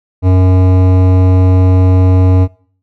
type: tone with hard clipping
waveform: sine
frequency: 92.5 Hz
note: F#2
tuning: in tune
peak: -7 dBFS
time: 0.22-2.48 s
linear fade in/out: 50 ms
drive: 15 dB
effects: noise-tail reverb RT60 0.5 s tail -22 dB re dry